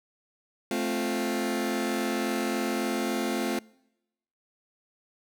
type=chord; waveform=sawtooth; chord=F major; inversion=first; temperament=just; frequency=218.3 / 261.9 / 349.2 Hz; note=A3 / C4 / F4; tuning=-13 / +2 / 0 cents; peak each=-27 dBFS; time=0.71-3.59 s; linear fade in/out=2 ms; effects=noise-tail reverb RT60 0.9 s tail -25 dB re dry